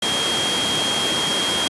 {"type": "tone in noise", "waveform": "sine", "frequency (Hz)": 3242, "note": "G#7", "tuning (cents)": -42, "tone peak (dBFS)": -21, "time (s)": [0.02, 1.68], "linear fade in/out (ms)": 5, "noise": "pink", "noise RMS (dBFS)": -22, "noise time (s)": [0.02, 1.68], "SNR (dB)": -2, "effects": ["high-pass 200 Hz 12 dB/octave", "resampled to 24000 Hz"]}